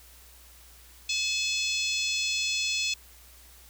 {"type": "harmonic tone with a mistuned harmonic", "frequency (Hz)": 859, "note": "A5", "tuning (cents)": -42, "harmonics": [3, 4, 5, 6, 7, 8, 9], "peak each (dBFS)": [-30, -32, -34, -36, -37, -38, -39], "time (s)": [1.09, 2.94], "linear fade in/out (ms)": 5, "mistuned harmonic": 5, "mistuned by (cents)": -26, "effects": ["added 60 Hz sine -54 dBFS peak until 3.69 s", "white hiss -54 dBFS RMS until 3.69 s"]}